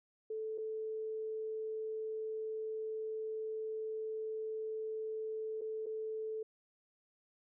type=tone with dropouts; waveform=sine; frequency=437.8 Hz; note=A4; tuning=9 cents flat; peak=-37 dBFS; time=0.3-6.43 s; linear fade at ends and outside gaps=5 ms; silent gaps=0.578-0.582 / 5.611-5.616 / 5.86-5.865 s; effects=none